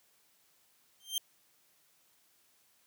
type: tone with exponential growth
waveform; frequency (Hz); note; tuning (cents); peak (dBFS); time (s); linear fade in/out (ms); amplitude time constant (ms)
sawtooth; 3156; G7; +11; -24; 1-1.18; 2; 39
effects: white hiss -69 dBFS RMS until 2.86 s + high-pass 80 Hz 12 dB/octave

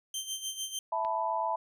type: tone with tremolo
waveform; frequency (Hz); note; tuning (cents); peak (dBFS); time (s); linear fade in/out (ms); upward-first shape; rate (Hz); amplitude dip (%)
20% pulse; 3132; G7; -2; -27; 0.14-0.79; 2; sine; 6.7; 70
type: chord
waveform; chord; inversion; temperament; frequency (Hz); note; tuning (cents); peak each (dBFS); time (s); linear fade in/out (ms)
sine; E suspended fourth; none; equal; 659.3 / 880 / 987.8; E5 / A5 / B5; 0 / 0 / 0; -34 / -32 / -32; 0.92-1.56; 5
type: click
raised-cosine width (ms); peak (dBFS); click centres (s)
0.3; -30; 1.049
effects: none

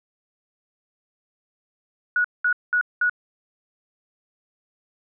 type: tone bursts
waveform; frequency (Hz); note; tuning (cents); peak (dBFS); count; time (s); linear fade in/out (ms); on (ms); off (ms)
sine; 1461; F#6; -22; -17; 4; 2.16-3.096; 2; 84; 200
effects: none

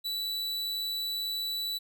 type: tone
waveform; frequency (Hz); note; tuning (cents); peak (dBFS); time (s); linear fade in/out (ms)
45% pulse; 3951; B7; 0; -31; 0.04-1.79; 20
effects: none

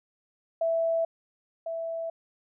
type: tone pair in turn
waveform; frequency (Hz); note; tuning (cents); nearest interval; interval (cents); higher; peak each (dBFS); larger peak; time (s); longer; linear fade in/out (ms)
sine; 660 / 660; E5 / E5; +2 / +2; unison; 0; neither; -23 / -30; first; 0.61-1.05 / 1.66-2.1; neither; 5
effects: none

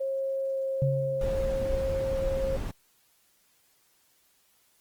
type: tone with pitch glide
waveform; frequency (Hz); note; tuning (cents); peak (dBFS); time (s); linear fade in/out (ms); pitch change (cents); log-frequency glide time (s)
sine; 539 to 535.9; C#5 to C5; -49 to +41; -27; 0-2.57; 10; -10; 0.48-0.6
type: tone with exponential decay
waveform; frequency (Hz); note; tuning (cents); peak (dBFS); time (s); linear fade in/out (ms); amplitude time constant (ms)
sine; 137.4; C#3; -15; -21; 0.82-1.74; 0; 200
type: noise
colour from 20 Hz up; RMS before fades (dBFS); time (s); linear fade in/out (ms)
brown; -32; 1.21-2.71; 2
effects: white hiss -66 dBFS RMS until 4.8 s + Opus 24 kbps

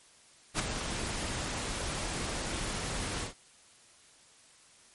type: noise with ADSR envelope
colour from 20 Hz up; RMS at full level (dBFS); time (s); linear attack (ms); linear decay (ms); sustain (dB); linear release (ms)
pink; -27; 0.54-3.34; 57; 4; -8; 120
effects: white hiss -59 dBFS RMS until 4.94 s + MP3 48 kbps

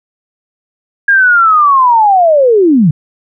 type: linear sweep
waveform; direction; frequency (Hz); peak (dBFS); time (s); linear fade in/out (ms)
sine; down; 1636 to 138.59; -4; 1.08-2.91; 5
effects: none

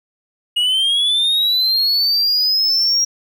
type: linear sweep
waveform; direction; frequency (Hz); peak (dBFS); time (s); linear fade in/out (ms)
triangle; up; 2869 to 5650; -12; 0.56-3.05; 10
effects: none

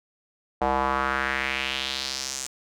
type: tone with band-pass filter sweep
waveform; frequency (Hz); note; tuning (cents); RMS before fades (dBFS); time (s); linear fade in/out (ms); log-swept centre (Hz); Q
square; 66.6; C2; +31; -27; 0.61-2.47; 5; 760 to 7400; 2.6
effects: none

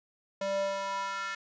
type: tone with high-pass filter sweep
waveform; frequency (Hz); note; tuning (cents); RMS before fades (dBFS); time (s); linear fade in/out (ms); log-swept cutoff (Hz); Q
square; 196; G3; 0; -33; 0.41-1.35; 5; 450 to 1600; 3.5
effects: resampled to 16000 Hz

